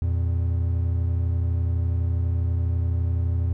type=tone pair together; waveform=triangle; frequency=84.48 / 116.54 Hz; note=E2 / A#2; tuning=+43 / 0 cents; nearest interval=tritone; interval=557 cents; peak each=-19 / -27 dBFS; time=0.02-3.53 s; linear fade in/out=0 ms; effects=none